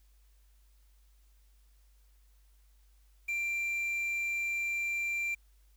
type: tone with quantisation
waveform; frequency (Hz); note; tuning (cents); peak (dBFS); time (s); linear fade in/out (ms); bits
triangle; 2365; D7; +12; -29; 3.28-5.35; 10; 9
effects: added 50 Hz sine -60 dBFS peak until 5.76 s + white hiss -73 dBFS RMS until 5.76 s